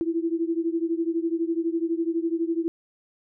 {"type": "beating tone pair", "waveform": "sine", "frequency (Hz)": [328.1, 340.1], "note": ["E4", "F4"], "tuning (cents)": [-8, -46], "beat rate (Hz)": 12, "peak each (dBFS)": [-25, -27], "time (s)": [0.01, 2.68], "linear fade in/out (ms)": 0, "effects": []}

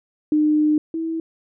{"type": "tone pair in turn", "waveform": "sine", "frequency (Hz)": [303.4, 325.5], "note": ["D#4", "E4"], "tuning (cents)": [-44, -22], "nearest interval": "minor second", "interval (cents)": 122, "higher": "second", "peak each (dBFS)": [-14, -22], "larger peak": "first", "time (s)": [[0.32, 0.78], [0.94, 1.2]], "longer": "first", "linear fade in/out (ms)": 2, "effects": []}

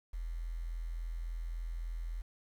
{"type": "tone with quantisation", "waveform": "sine", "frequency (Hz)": 41.78, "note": "E1", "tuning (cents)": 24, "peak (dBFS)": -36, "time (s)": [0.13, 2.22], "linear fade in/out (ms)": 10, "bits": 10, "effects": []}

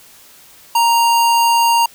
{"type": "tone", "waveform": "square", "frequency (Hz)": 932.3, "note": "A#5", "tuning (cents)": 0, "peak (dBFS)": -11, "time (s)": [0.75, 1.86], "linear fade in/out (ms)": 5, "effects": ["white hiss -44 dBFS RMS until 1.94 s"]}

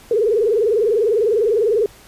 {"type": "tone with vibrato", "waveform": "sine", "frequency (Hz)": 440, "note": "A4", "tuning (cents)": 0, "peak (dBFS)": -13, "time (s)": [0.11, 1.86], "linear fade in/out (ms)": 2, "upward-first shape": "sine", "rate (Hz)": 20, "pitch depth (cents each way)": 160, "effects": ["pink hiss -45 dBFS RMS until 2.07 s", "resampled to 32000 Hz"]}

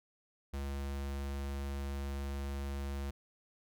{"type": "tone", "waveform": "square", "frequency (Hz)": 69.5, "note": "C#2", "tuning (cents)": 5, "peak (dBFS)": -37, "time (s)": [0.53, 3.11], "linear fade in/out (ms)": 10, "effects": []}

